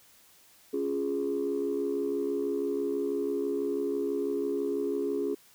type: chord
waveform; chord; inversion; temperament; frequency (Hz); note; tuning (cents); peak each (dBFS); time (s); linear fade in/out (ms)
sine; Db major; none; equal; 277.2 / 349.2 / 415.3; Db4 / F4 / Ab4; 0 / 0 / 0; -32 / -33 / -29; 0.73-5.35; 10
effects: tanh soft clip ceiling -21 dBFS + white hiss -59 dBFS RMS until 5.54 s